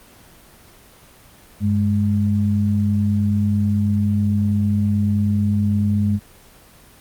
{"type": "tone pair together", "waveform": "sine", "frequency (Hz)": [98.5, 207.7], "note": ["G2", "G#3"], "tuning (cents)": [9, 0], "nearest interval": "octave + minor second", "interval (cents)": 1291, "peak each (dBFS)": -18, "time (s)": [1.6, 6.2], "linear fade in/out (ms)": 50, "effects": ["pink hiss -47 dBFS RMS until 7 s", "Opus 24 kbps"]}